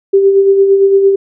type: tone with tremolo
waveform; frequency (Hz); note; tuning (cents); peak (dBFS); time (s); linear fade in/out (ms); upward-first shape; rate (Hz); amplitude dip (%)
sine; 392.5; G4; +2; -3; 0.13-1.16; 10; sine; 8.8; 45
effects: none